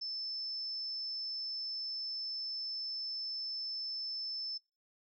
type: tone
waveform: sine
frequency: 5274 Hz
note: E8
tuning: in tune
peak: -37 dBFS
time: 0.01-4.58 s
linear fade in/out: 10 ms
effects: noise-tail reverb RT60 0.3 s tail -23 dB re dry